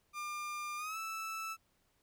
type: tone with pitch glide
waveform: 30% pulse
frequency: 1200 to 1316.2 Hz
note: D6 to E6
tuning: +37 to -3 cents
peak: -36 dBFS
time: 0.13-1.57 s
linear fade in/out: 50 ms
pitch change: +160 cents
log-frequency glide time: 0.77-0.97 s
effects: pink hiss -75 dBFS RMS until 2.02 s